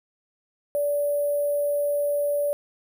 sine tone with sample-and-hold, 579 Hz, D5, 25 cents flat, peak -21 dBFS, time 0.75-2.53 s, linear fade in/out 0 ms, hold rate 11025 Hz, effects none

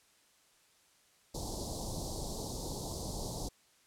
pink band-stop noise, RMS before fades -39 dBFS, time 1.34-3.49 s, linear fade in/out 10 ms, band 940 to 4000 Hz, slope 48 dB/octave, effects white hiss -67 dBFS RMS until 3.86 s + low-pass 10000 Hz 12 dB/octave

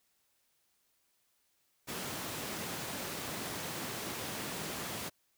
pink high-pass noise, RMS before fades -40 dBFS, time 1.87-5.1 s, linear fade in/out 20 ms, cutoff 140 Hz, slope 12 dB/octave, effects white hiss -75 dBFS RMS until 5.37 s

